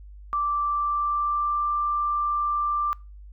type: tone with pitch glide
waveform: sine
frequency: 1171 to 1181.2 Hz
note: D6 to D6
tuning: -5 to +10 cents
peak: -22 dBFS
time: 0.33-2.93 s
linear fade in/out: 0 ms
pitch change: +15 cents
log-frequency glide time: 0.63-1.66 s
effects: noise-tail reverb RT60 0.3 s tail -24 dB re dry + added 50 Hz sine -41 dBFS peak until 3.32 s